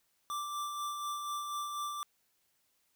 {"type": "tone with tremolo", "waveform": "square", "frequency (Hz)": 1174.7, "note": "D6", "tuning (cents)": 0, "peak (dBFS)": -35, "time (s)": [0.3, 2.03], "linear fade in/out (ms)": 0, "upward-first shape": "sine", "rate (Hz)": 4.1, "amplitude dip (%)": 35, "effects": ["white hiss -75 dBFS RMS until 2.95 s"]}